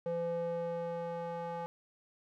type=tone with band-pass filter sweep; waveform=square; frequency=169.8 Hz; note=F3; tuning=48 cents flat; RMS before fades=-37 dBFS; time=0.06-1.66 s; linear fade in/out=0 ms; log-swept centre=490 to 740 Hz; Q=3.2; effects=none